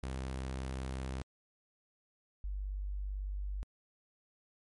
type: tone pair in turn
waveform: sawtooth / sine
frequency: 65.41 / 49 Hz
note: C2 / G1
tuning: 0 / 0 cents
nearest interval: perfect fourth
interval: 500 cents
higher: first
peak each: -33 / -35 dBFS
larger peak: first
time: 0.03-1.22 / 2.44-3.63 s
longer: neither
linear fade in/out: 0 ms
effects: MP3 48 kbps